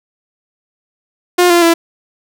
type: tone with pitch steps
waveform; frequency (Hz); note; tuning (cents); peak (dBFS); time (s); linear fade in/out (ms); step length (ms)
sawtooth; 355.8 / 345.3 / 335.1; F4 / F4 / E4; +32 / -20 / +29; -3; 1.38-1.74; 10; 120
effects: none